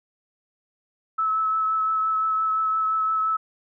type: tone with vibrato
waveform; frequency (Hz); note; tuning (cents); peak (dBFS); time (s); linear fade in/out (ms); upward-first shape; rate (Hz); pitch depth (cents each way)
sine; 1300; E6; -24; -20; 1.18-3.37; 10; triangle; 5.8; 17
effects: none